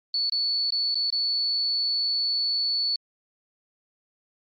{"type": "tone with dropouts", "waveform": "sine", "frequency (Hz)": 4442, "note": "C#8", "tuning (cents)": 3, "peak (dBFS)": -22, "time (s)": [0.14, 2.96], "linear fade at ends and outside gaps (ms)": 2, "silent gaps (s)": [[0.297, 0.321], [0.705, 0.722], [0.945, 0.954], [1.103, 1.125]], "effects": ["MP3 32 kbps"]}